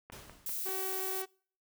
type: click train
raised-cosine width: 0.5 ms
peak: -32 dBFS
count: 4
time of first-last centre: 0.1-0.689 s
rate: 5.09 Hz
type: noise with exponential decay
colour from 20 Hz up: pink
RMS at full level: -46 dBFS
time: 0.12-0.86 s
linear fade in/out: 5 ms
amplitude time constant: 160 ms
type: noise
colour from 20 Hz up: violet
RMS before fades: -37 dBFS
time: 0.46-1.22 s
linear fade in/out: 2 ms
type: tone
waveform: sawtooth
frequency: 379.4 Hz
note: F#4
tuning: 43 cents sharp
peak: -34 dBFS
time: 0.65-1.26 s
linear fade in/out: 20 ms
effects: noise-tail reverb RT60 0.5 s tail -26 dB re dry